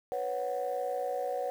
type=chord; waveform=sine; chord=B suspended second; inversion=none; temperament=equal; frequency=493.9 / 554.4 / 740 Hz; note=B4 / C#5 / F#5; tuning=0 / 0 / 0 cents; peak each=-34 dBFS; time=0.12-1.5 s; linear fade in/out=0 ms; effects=tanh soft clip ceiling -24 dBFS + 9-bit